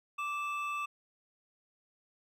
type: tone pair together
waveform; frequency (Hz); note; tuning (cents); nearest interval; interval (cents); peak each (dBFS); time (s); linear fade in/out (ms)
triangle; 1170.6 / 2628; D6 / E7; -6 / -6; octave + major second; 1400; -33 / -37; 0.18-0.86; 10
effects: none